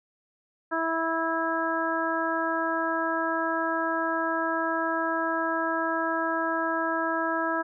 harmonic tone, 327.2 Hz, E4, 13 cents flat, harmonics 1 / 2 / 3 / 4 / 5, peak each -31 / -31 / -31 / -31 / -31 dBFS, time 0.71-7.63 s, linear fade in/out 20 ms, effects none

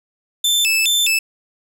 sawtooth tone with vibrato, 3051 Hz, G7, 48 cents flat, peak -11 dBFS, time 0.44-1.19 s, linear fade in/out 5 ms, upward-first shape square, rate 2.4 Hz, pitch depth 260 cents each way, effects none

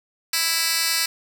10% pulse tone with high-pass filter, 329.2 Hz, E4, 2 cents flat, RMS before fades -22 dBFS, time 0.33-1.06 s, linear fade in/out 5 ms, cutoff 3400 Hz, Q 1, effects none

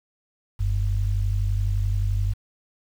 sine tone pair together, 46.25 / 98 Hz, F#1 / G2, 0 / 0 cents, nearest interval octave + minor second, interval 1300 cents, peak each -23 dBFS, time 0.59-2.34 s, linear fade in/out 20 ms, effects 8-bit

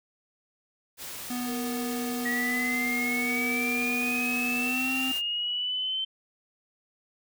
white noise, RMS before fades -39 dBFS, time 0.97-5.22 s, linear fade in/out 50 ms
square tone with pitch glide, 246.9 to 261.6 Hz, B3 to C4, 0 to 0 cents, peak -31 dBFS, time 1.3-5.12 s, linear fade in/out 5 ms, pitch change +100 cents, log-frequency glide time 4.58-4.92 s
sine tone with tremolo, 466.2 Hz, A#4, in tune, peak -36 dBFS, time 1.45-4.74 s, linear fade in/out 50 ms, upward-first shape sine, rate 0.59 Hz, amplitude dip 55%
sine linear sweep, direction up, 1910 to 3100 Hz, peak -27 dBFS, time 2.25-6.05 s, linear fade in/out 10 ms
effects none

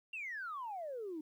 sine exponential sweep, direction down, 2794 to 296.9 Hz, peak -39 dBFS, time 0.13-1.21 s, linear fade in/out 5 ms, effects tanh soft clip ceiling -35 dBFS + 12-bit

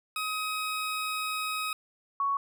20% pulse / sine tone pair in turn, 1264 / 1113.7 Hz, D#6 / C#6, +27 / +8 cents, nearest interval major second, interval 219 cents, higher first, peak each -25 dBFS, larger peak neither, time 0.16-1.73 / 2.2-2.37 s, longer first, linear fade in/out 2 ms, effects none

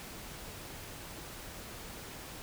silence, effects pink hiss -46 dBFS RMS until 2.42 s

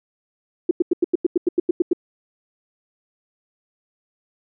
sine tone bursts, 349.2 Hz, F4, in tune, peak -12 dBFS, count 12, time 0.69-1.932 s, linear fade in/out 5 ms, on 21 ms, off 90 ms, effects none

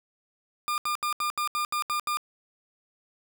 40% pulse tone bursts, 1205 Hz, D6, 44 cents sharp, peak -25 dBFS, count 9, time 0.68-2.171 s, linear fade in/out 0 ms, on 99 ms, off 75 ms, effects 10-bit

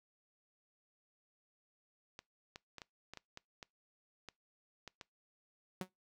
clicks, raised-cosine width 0.2 ms, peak -30 dBFS, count 11, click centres 2.191 / 2.559 / 2.783 / 2.818 / 3.136 / 3.173 / 3.374 / 3.628 / 4.287 / 4.877 / 5.012 s
sawtooth tone with exponential decay, 185 Hz, F#3, in tune, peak -31 dBFS, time 5.81-5.89 s, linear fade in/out 2 ms, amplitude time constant 16 ms
effects noise-tail reverb RT60 0.2 s tail -24 dB re dry

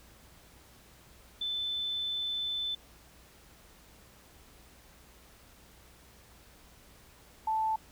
sine tone pair in turn, 3520 / 878.4 Hz, A7 / A5, 0 / -3 cents, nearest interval 2 octaves, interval 2403 cents, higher first, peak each -31 / -27 dBFS, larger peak second, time 1.41-2.75 / 7.47-7.76 s, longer first, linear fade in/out 5 ms, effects added 60 Hz sine -62 dBFS peak until 7.91 s + pink hiss -58 dBFS RMS until 7.91 s

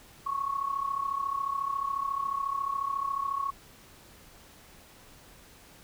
sine tone with amplitude modulation, 1106 Hz, C#6, 4 cents flat, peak -25 dBFS, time 0.26-3.51 s, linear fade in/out 10 ms, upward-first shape sine, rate 34.1 Hz, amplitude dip 75%, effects pink hiss -54 dBFS RMS until 5.83 s

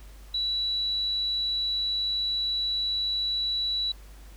sine tone, 3933 Hz, B7, 8 cents flat, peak -25 dBFS, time 0.34-3.92 s, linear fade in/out 5 ms, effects added 50 Hz sine -44 dBFS peak until 4.36 s + pink hiss -55 dBFS RMS until 4.36 s

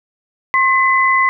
sine tone pair together, 1069 / 2018 Hz, C6 / B6, +37 / +37 cents, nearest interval major seventh, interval 1100 cents, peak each -13 dBFS, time 0.54-1.29 s, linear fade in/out 0 ms, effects none

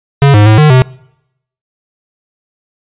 square tone with pitch steps, 140 / 104.5 / 108.4 / 152.3 / 128.8 Hz, C#3 / G#2 / A2 / D#3 / C3, +18 / +11 / -25 / -37 / -27 cents, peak -3 dBFS, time 0.22-0.82 s, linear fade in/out 0 ms, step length 120 ms, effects noise-tail reverb RT60 0.8 s tail -24 dB re dry + resampled to 8000 Hz

